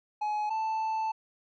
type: tone pair in turn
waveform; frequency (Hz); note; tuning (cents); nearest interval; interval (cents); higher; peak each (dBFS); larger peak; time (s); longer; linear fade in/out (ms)
triangle; 844 / 881; G#5 / A5; +28 / +2; minor second; 74; second; -26; neither; 0.21-0.5 / 0.5-1.12; second; 10
effects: resampled to 16000 Hz